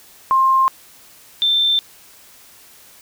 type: tone pair in turn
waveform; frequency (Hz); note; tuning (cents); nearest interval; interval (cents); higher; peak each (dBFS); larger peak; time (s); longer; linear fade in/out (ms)
sine; 1059 / 3562; C6 / A7; +21 / +21; octave + major sixth; 2100; second; -11 / -13; first; 0.31-0.68 / 1.42-1.79; neither; 0
effects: white hiss -46 dBFS RMS until 3.01 s